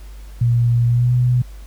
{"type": "tone with pitch glide", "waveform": "sine", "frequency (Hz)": [118.8, 123.84], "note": ["A#2", "B2"], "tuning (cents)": [33, 5], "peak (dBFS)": -12, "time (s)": [0.41, 1.42], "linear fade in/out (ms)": 5, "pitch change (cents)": 72, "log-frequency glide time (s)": [0.88, 1.13], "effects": ["added 50 Hz sine -33 dBFS peak until 1.66 s", "pink hiss -49 dBFS RMS until 1.66 s"]}